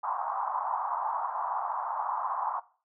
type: band-pass noise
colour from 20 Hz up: white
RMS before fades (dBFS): -32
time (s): 0.03-2.6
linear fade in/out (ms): 10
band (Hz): 780 to 1100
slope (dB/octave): 48
effects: noise-tail reverb RT60 0.4 s tail -19 dB re dry